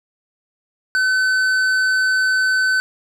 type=tone with tanh clipping; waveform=triangle; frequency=1519 Hz; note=F#6; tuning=45 cents sharp; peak=-16 dBFS; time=0.95-2.8 s; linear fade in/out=0 ms; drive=14 dB; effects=none